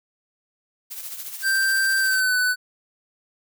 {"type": "noise with tremolo", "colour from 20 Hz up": "blue", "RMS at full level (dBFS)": -32, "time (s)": [0.9, 2.21], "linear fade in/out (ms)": 20, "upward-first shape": "triangle", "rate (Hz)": 14, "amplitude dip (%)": 60}
{"type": "tone with pitch glide", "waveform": "square", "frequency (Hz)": [1568, 1497.2], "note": ["G6", "F#6"], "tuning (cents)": [0, 20], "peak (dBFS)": -19, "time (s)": [1.42, 2.56], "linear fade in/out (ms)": 50, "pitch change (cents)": -80, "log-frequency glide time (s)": [1.98, 2.35]}
{"effects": []}